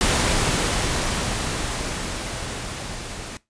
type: noise with level ramp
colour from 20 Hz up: pink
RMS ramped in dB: -19 to -34 dBFS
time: 0.01-3.37 s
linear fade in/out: 0 ms
effects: noise-tail reverb RT60 0.2 s tail -19 dB re dry + resampled to 22050 Hz